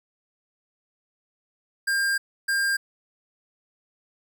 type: tone bursts at uneven times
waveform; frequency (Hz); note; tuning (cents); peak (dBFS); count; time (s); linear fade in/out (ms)
square; 1602; G6; +37; -22; 2; 1.87-2.18 / 2.48-2.77; 10
effects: none